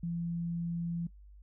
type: tone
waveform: sine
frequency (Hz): 170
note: F3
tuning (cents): -46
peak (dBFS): -32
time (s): 0.03-1.07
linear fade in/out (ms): 5
effects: noise-tail reverb RT60 0.1 s tail -21 dB re dry + added 50 Hz sine -51 dBFS peak until 1.42 s